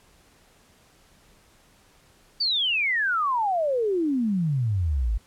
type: exponential sweep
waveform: sine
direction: down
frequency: 4700 to 49 Hz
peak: -21 dBFS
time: 2.4-5.18 s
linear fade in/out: 10 ms
effects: pink hiss -58 dBFS RMS until 5.26 s + low-pass 12000 Hz 12 dB/octave